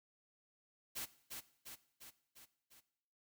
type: noise with echo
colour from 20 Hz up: white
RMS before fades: -43 dBFS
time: 0.95-1.06 s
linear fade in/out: 20 ms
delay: 350 ms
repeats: 5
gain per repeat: -4 dB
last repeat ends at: 2.81 s
effects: noise-tail reverb RT60 0.8 s tail -18 dB re dry